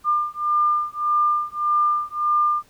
sine beating tone pair, 1199 / 1200.7 Hz, D6 / D6, +36 / +38 cents, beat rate 1.7 Hz, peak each -21 dBFS, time 0.04-2.63 s, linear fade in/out 50 ms, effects pink hiss -56 dBFS RMS until 2.69 s

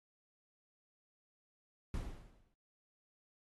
brown noise with exponential decay, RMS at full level -37 dBFS, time 1.94-2.54 s, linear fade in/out 1 ms, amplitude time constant 130 ms, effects noise-tail reverb RT60 0.2 s tail -24 dB re dry + AAC 32 kbps

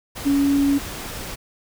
sine tone in noise, 280.7 Hz, C#4, 22 cents sharp, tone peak -15 dBFS, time 0.25-0.79 s, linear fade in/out 20 ms, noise pink, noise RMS -32 dBFS, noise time 0.15-1.36 s, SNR +14 dB, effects none

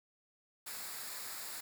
white noise with comb filter, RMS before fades -44 dBFS, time 0.66-1.61 s, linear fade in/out 10 ms, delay 0.33 ms, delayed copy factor -0.55, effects none

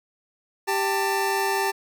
25% pulse tone pair together, 392.4 / 889 Hz, G4 / A5, +2 / +18 cents, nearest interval octave + major second, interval 1416 cents, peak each -21 dBFS, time 0.67-1.72 s, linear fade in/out 20 ms, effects none

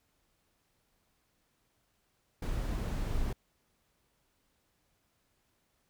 brown noise, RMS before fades -33 dBFS, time 2.42-3.33 s, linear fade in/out 5 ms, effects pink hiss -75 dBFS RMS until 5.89 s

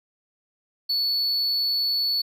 triangle tone, 4435 Hz, C#8, in tune, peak -20 dBFS, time 0.89-2.22 s, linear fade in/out 10 ms, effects none

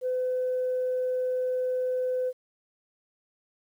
sine tone, 507 Hz, B4, 45 cents sharp, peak -24 dBFS, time 0.01-2.33 s, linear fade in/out 50 ms, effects tanh soft clip ceiling -21 dBFS + 10-bit

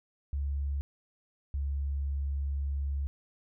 sine tone pair in turn, 70.3 / 69.9 Hz, C#2 / C#2, +25 / +15 cents, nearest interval unison, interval 10 cents, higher first, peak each -29 / -29 dBFS, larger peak neither, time 0.33-0.81 / 1.54-3.07 s, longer second, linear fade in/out 0 ms, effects none

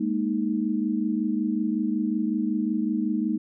sine chord, Ab suspended second, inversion none, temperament equal, 207.7 / 233.1 / 311.1 Hz, Ab3 / Bb3 / Eb4, 0 / 0 / 0 cents, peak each -27 dBFS, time 0-3.38 s, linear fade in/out 10 ms, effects none

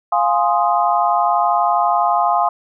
sine chord, F minor seventh, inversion none, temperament equal, 698.5 / 830.6 / 1046.5 / 1244.5 Hz, F5 / Ab5 / C6 / Eb6, 0 / 0 / 0 / 0 cents, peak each -17 / -18 / -19 / -21 dBFS, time 0.12-2.49 s, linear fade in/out 5 ms, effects none

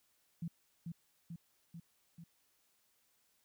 sine tone with echo, 167.7 Hz, E3, 30 cents sharp, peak -37 dBFS, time 0.42-0.48 s, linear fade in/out 5 ms, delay 440 ms, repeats 4, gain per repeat -3 dB, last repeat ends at 2.24 s, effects white hiss -75 dBFS RMS until 3.44 s

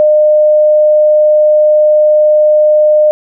sine tone, 607 Hz, D#5, 43 cents flat, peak -4 dBFS, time 0-3.11 s, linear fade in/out 0 ms, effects none

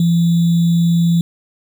sine tone with sample-and-hold, 169.4 Hz, E3, 48 cents sharp, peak -10 dBFS, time 0-1.21 s, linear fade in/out 2 ms, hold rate 3675 Hz, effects none

